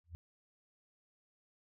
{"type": "tone with exponential growth", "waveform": "sine", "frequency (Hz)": 83.8, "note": "E2", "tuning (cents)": 29, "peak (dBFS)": -39, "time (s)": [0.04, 0.15], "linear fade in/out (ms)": 0, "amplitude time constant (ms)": 22, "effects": []}